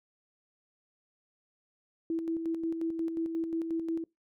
sine tone with tremolo, 328.6 Hz, E4, 5 cents flat, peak -28 dBFS, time 2.1-4.04 s, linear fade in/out 2 ms, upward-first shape square, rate 5.6 Hz, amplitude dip 45%, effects noise-tail reverb RT60 0.2 s tail -24 dB re dry

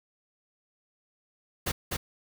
pink noise with echo, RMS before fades -29 dBFS, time 1.66-1.72 s, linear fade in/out 10 ms, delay 250 ms, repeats 1, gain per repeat -2 dB, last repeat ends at 1.97 s, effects none

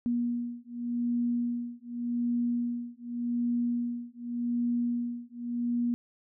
sine beating tone pair, 239.1 / 239.96 Hz, A#3 / B3, +44 / -50 cents, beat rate 0.86 Hz, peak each -31 dBFS, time 0.06-5.94 s, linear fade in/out 0 ms, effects none

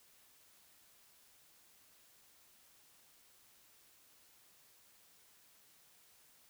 silence, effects white hiss -66 dBFS RMS until 6.49 s

